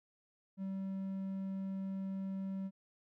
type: tone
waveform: triangle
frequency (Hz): 192.6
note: G3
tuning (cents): -30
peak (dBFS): -35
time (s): 0.57-2.71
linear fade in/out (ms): 50
effects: none